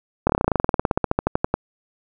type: slowing click train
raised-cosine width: 1 ms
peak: -3 dBFS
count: 25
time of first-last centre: 0.27-1.54 s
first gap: 25 ms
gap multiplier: 1.06
effects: none